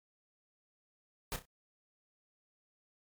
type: noise with echo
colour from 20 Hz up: pink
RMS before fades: -37 dBFS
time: 1.32-1.36 s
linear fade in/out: 0 ms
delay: 31 ms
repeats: 3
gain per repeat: -10 dB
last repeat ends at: 1.453 s
effects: MP3 96 kbps